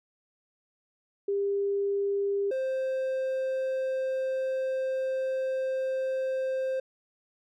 sine / triangle tone pair in turn, 400 / 524.9 Hz, G4 / C5, +35 / +5 cents, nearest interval perfect fourth, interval 470 cents, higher second, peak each -25 dBFS, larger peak neither, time 1.28-2.51 / 2.51-6.8 s, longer second, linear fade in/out 5 ms, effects none

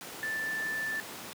sine tone in noise, 1762 Hz, A6, 2 cents sharp, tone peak -31 dBFS, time 0.23-1 s, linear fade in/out 0 ms, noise pink, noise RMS -42 dBFS, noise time 0.01-1.33 s, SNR +8 dB, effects high-pass 200 Hz 12 dB/octave

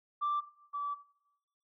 sine tone pair in turn, 1174.7 / 1153.9 Hz, D6 / D6, 0 / -31 cents, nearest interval unison, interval 31 cents, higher first, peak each -28 / -33 dBFS, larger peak first, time 0.21-0.41 / 0.73-0.95 s, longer second, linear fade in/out 20 ms, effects noise-tail reverb RT60 0.8 s tail -17 dB re dry + tanh soft clip ceiling -26 dBFS

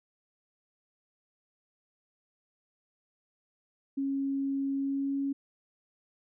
sine tone with pitch glide, 274.3 to 276.8 Hz, C#4 to C#4, -18 to -2 cents, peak -28 dBFS, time 3.97-5.33 s, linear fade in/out 10 ms, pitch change +16 cents, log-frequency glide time 4.76-5.18 s, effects none

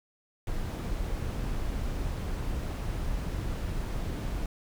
brown noise, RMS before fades -32 dBFS, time 0.47-4.46 s, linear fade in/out 2 ms, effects none

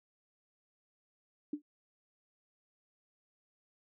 sine tone with exponential decay, 295.5 Hz, D4, 11 cents sharp, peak -30 dBFS, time 1.53-1.62 s, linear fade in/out 5 ms, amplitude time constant 18 ms, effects none

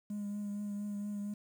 triangle tone with vibrato, 205.2 Hz, G#3, 21 cents flat, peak -33 dBFS, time 0.1-1.34 s, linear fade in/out 5 ms, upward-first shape triangle, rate 4.3 Hz, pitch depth 23 cents each way, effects tanh soft clip ceiling -31 dBFS + 10-bit

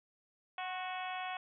harmonic tone with a mistuned harmonic, 370 Hz, F#4, in tune, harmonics 2 / 3 / 4 / 5 / 6 / 7 / 8 / 9, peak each -40 / -45 / -48 / -49 / -49 / -47 / -54 / -51 dBFS, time 0.58-1.37 s, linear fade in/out 2 ms, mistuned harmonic 3, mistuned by -31 cents, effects none

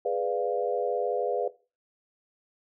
sine chord, G# diminished seventh, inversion none, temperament equal, 415.3 / 493.9 / 587.3 / 698.5 Hz, G#4 / B4 / D5 / F5, 0 / 0 / 0 / 0 cents, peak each -31 / -28 / -32 / -32 dBFS, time 0.05-1.48 s, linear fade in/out 5 ms, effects noise-tail reverb RT60 0.3 s tail -17 dB re dry

